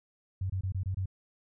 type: tone bursts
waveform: sine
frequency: 94.5 Hz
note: F#2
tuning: 37 cents sharp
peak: -29 dBFS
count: 6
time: 0.41-1.058 s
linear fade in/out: 5 ms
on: 88 ms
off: 24 ms
effects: none